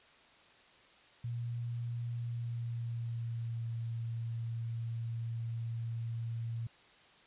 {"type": "tone with pitch glide", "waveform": "sine", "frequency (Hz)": [118.6, 115.36], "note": ["A#2", "A#2"], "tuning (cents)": [30, -18], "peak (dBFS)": -35, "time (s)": [1.24, 6.67], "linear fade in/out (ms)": 5, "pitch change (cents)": -48, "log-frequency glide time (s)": [2.13, 3.72], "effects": ["white hiss -61 dBFS RMS until 7.26 s", "resampled to 8000 Hz"]}